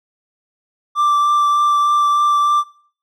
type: tone with vibrato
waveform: triangle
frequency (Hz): 1174.7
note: D6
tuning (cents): 0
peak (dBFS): -10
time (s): 0.95-2.64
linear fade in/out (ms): 50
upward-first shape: triangle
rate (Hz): 3.3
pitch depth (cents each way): 11
effects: noise-tail reverb RT60 0.5 s tail -19 dB re dry